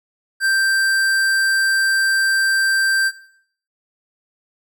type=tone with tanh clipping; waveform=sine; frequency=1570 Hz; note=G6; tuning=2 cents sharp; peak=-16 dBFS; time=0.4-3.12 s; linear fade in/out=50 ms; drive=17 dB; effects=noise-tail reverb RT60 0.6 s tail -17 dB re dry